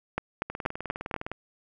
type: two click trains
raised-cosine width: 0.5 ms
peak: -12 / -19 dBFS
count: 5 / 17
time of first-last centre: 0.18-1.142 / 0.5-1.316 s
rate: 4.16 / 19.6 Hz
effects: none